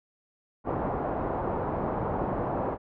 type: low-pass noise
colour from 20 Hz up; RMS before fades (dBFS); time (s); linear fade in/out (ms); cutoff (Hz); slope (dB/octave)
white; -30; 0.64-2.78; 50; 930; 24
effects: none